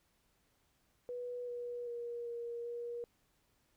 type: tone with pitch steps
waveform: sine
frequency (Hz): 490 / 483.4 / 474.7 / 471.4 / 475.4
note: B4 / B4 / A#4 / A#4 / A#4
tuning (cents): -14 / -37 / +31 / +19 / +34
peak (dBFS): -39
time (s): 1.09-3.04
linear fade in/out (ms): 0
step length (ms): 390
effects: pink hiss -75 dBFS RMS until 3.76 s